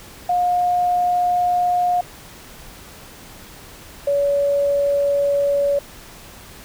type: tone pair in turn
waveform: sine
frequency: 714 / 566.7 Hz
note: F5 / C#5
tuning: +38 / +38 cents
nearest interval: major third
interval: 400 cents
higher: first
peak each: -15 dBFS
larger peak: neither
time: 0.29-2.01 / 4.07-5.79 s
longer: neither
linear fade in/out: 5 ms
effects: pink hiss -41 dBFS RMS until 6.64 s